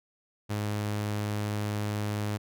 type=tone; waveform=sawtooth; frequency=104.5 Hz; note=G#2; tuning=11 cents sharp; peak=-25 dBFS; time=0.49-2.38 s; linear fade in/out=20 ms; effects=none